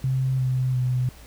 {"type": "tone with pitch steps", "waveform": "sine", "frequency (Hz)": [131.3, 128.75, 126.24], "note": ["C3", "C3", "B2"], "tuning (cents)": [6, -28, 38], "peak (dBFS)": -20, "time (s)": [0.04, 1.09], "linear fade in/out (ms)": 2, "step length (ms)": 350, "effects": ["added 60 Hz sine -46 dBFS peak until 1.26 s", "pink hiss -49 dBFS RMS until 1.26 s"]}